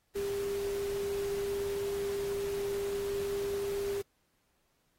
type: tone in noise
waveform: sine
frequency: 400 Hz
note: G4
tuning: 35 cents sharp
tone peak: -31 dBFS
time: 0.15-4.02 s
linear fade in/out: 10 ms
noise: pink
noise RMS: -45 dBFS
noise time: 0.15-4.02 s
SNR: +11 dB
effects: pink hiss -75 dBFS RMS until 4.98 s + AAC 48 kbps